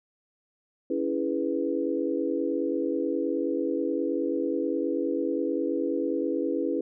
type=chord; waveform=sine; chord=C# minor seventh; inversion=none; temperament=equal with one note detuned; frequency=280.2 / 329.6 / 415.3 / 493.9 Hz; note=C#4 / E4 / G#4 / B4; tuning=+19 / 0 / 0 / 0 cents; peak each=-30 / -29 / -32 / -31 dBFS; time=0.9-6.81 s; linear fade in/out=5 ms; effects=none